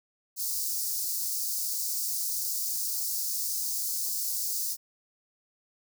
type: high-pass noise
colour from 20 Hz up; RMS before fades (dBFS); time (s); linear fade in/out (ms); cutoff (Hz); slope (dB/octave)
white; -31; 0.36-4.77; 50; 4600; 48
effects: none